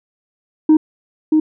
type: tone with echo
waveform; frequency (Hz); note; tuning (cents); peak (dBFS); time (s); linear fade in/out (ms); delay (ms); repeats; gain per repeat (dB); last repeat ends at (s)
sine; 310.7; D#4; -2; -4; 0.69-0.77; 5; 630; 1; -4; 1.4
effects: tanh soft clip ceiling -5 dBFS